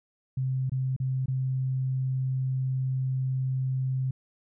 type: tone with dropouts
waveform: sine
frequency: 130.81 Hz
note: C3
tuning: in tune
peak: -25 dBFS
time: 0.37-4.11 s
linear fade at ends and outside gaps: 5 ms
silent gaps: 0.696-0.718 / 0.964-1 / 1.259-1.281 s
effects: none